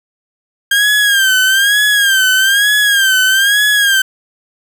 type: tone with vibrato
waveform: 30% pulse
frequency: 1601 Hz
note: G6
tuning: 36 cents sharp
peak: -6 dBFS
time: 0.71-4.02 s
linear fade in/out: 5 ms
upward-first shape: sine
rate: 1.1 Hz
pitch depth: 95 cents each way
effects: none